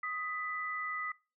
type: tone pair together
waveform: sine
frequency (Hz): 1250 / 1984.3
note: D#6 / B6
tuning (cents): +8 / +8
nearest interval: minor sixth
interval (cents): 800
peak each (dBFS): -37 / -37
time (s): 0.03-1.12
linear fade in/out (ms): 5
effects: noise-tail reverb RT60 0.3 s tail -22 dB re dry